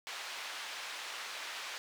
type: band-pass noise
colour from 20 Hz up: white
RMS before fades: -43 dBFS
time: 0.07-1.78 s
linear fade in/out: 0 ms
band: 750 to 3700 Hz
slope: 12 dB/octave
effects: none